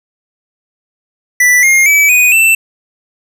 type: tone with pitch steps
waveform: square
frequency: 1975.5 / 2130 / 2296 / 2475 / 2668 Hz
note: B6 / C7 / D7 / D#7 / E7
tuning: 0 / +30 / -40 / -10 / +20 cents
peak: -6 dBFS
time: 1.4-2.55 s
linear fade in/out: 5 ms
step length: 230 ms
effects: none